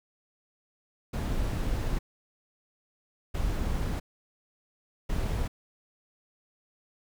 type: noise bursts at uneven times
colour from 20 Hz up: brown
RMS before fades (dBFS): -29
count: 3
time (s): 1.13-1.99 / 3.34-4 / 5.09-5.48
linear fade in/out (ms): 10
effects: none